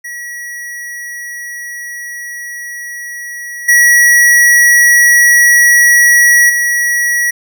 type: tone with level steps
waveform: square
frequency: 1924 Hz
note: B6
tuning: 46 cents flat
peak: -23 / -5 / -11 dBFS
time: 0.04-7.31 s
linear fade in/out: 10 ms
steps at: 3.68 / 6.49 s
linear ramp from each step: 10 ms
effects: none